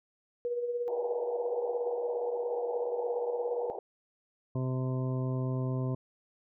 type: tone with tremolo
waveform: sine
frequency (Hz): 482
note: B4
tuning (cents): -42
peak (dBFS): -28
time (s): 0.45-3.7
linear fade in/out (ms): 0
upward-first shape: sine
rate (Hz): 17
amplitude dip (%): 50
type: band-pass noise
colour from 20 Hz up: white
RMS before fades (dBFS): -40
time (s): 0.88-3.79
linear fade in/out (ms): 0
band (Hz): 360 to 890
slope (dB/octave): 96
type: harmonic tone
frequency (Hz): 129.2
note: C3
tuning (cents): -21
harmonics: 1 / 2 / 3 / 4 / 5 / 7 / 8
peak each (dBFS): -30 / -37 / -40 / -44 / -44 / -52 / -48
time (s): 4.55-5.95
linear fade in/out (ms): 5
effects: none